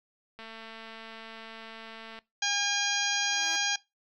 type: click train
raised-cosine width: 0.3 ms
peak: -29 dBFS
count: 404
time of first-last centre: 0.39-2.189 s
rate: 224 Hz
type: harmonic tone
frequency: 811 Hz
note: G#5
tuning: 41 cents flat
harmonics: 1 / 2 / 3 / 4 / 5 / 6 / 7 / 8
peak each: -36 / -32 / -35 / -32 / -37 / -35 / -38 / -35 dBFS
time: 2.42-3.76 s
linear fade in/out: 5 ms
type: tone with exponential growth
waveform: 10% pulse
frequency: 330 Hz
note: E4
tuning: 2 cents sharp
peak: -33 dBFS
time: 2.77-3.56 s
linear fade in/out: 0 ms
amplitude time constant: 170 ms
effects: noise-tail reverb RT60 0.2 s tail -20 dB re dry